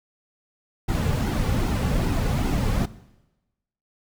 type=noise with flanger; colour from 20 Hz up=brown; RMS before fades=-23 dBFS; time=0.88-2.86 s; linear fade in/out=10 ms; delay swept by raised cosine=1.7 to 3.2 ms; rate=2.5 Hz; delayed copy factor=-0.55; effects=noise-tail reverb RT60 1.0 s tail -18 dB re dry